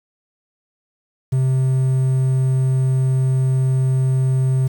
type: tone with quantisation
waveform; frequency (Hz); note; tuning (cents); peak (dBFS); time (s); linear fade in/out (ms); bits
triangle; 130.81; C3; 0; -12; 1.32-4.68; 10; 7
effects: none